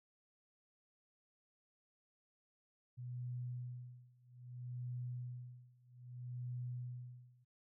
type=tone with tremolo; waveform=sine; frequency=123.47 Hz; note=B2; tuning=in tune; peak=-40 dBFS; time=2.97-7.45 s; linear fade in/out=20 ms; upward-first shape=sine; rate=0.62 Hz; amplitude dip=95%; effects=none